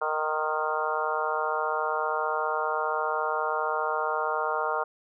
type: harmonic tone with a mistuned harmonic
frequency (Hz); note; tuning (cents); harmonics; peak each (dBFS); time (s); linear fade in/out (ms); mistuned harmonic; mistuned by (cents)
154.9; D#3; -7; 3 / 4 / 5 / 6 / 7 / 8 / 9; -33 / -33 / -33 / -33 / -33 / -33 / -33; 0.01-4.84; 10; 7; -17
effects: none